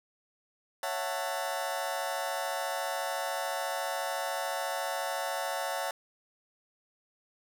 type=chord; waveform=sawtooth; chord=F# minor seventh; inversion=second; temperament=just; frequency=555 / 666 / 740 / 888 Hz; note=C#5 / E5 / F#5 / A5; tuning=+2 / +18 / 0 / +16 cents; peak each=-33 dBFS; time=0.83-5.91 s; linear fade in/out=2 ms; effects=none